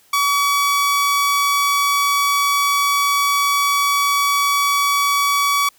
sawtooth tone, 1137 Hz, C#6, 44 cents sharp, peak -11 dBFS, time 0.13-5.69 s, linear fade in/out 5 ms, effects white hiss -54 dBFS RMS until 5.78 s

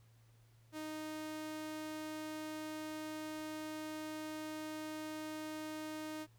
sawtooth tone, 310 Hz, D#4, 6 cents flat, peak -38 dBFS, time 0.72-6.27 s, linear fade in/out 50 ms, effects added 114 Hz sine -63 dBFS peak until 6.38 s + pink hiss -73 dBFS RMS until 6.38 s

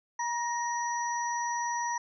sine tone cluster, 954 / 1866 / 5840 Hz, A#5 / A#6 / F#8, +40 / +1 / -24 cents, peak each -30 / -37 / -38 dBFS, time 0.19-1.98 s, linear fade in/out 5 ms, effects none

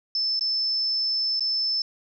sine tone with dropouts, 5270 Hz, E8, 1 cent flat, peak -22 dBFS, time 0.15-1.82 s, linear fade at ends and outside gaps 2 ms, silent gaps 0.394-0.409 / 1.396-1.406 s, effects none

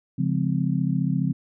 sine chord, Db major seventh, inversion none, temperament just, 138.59 / 173.24 / 207.9 / 259.9 Hz, Db3 / F3 / Ab3 / C4, 0 / -14 / +2 / -11 cents, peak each -25 / -24 / -30 / -28 dBFS, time 0.18-1.33 s, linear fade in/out 10 ms, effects none

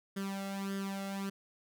sawtooth tone with flanger, 196 Hz, G3, in tune, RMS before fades -38 dBFS, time 0.16-1.3 s, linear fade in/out 10 ms, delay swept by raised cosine 0.6 to 1.49 ms, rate 1.7 Hz, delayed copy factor +0.75, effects none

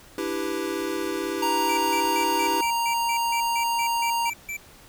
square chord, E minor seventh, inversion third, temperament equal, 293.7 / 329.6 / 392 / 493.9 Hz, D4 / E4 / G4 / B4, 0 / 0 / 0 / 0 cents, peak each -35 / -31 / -31 / -35 dBFS, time 0.18-2.61 s, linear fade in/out 2 ms
square tone, 932.3 Hz, A#5, in tune, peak -23 dBFS, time 1.42-4.3 s, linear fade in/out 5 ms
square tone bursts, 2332 Hz, D7, 13 cents flat, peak -30 dBFS, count 13, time 1.69-4.569 s, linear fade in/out 5 ms, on 83 ms, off 150 ms
effects pink hiss -50 dBFS RMS until 4.88 s

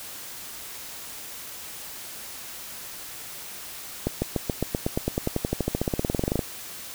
accelerating click train, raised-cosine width 2 ms, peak -10 dBFS, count 30, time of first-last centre 4.07-6.392 s, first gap 150 ms, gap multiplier 0.95, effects white hiss -39 dBFS RMS until 6.94 s

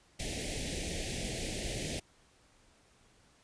pink band-stop noise, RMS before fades -37 dBFS, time 0.19-2 s, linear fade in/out 10 ms, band 720 to 1900 Hz, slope 48 dB/octave, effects pink hiss -65 dBFS RMS until 3.43 s + resampled to 22050 Hz

